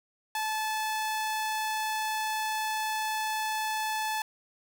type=tone; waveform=sawtooth; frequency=868 Hz; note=A5; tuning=24 cents flat; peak=-25 dBFS; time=0.35-4.22 s; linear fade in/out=2 ms; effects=none